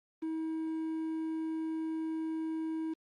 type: tone with quantisation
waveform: triangle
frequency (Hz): 320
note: D#4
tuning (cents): +49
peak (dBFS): -31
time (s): 0.22-2.94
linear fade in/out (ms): 10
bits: 9
effects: low-pass 4000 Hz 12 dB/octave + Opus 32 kbps